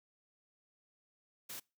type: noise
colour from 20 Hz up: white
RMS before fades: -45 dBFS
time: 1.49-1.6 s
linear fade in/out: 10 ms
effects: noise-tail reverb RT60 0.3 s tail -26 dB re dry + high-pass 100 Hz 12 dB/octave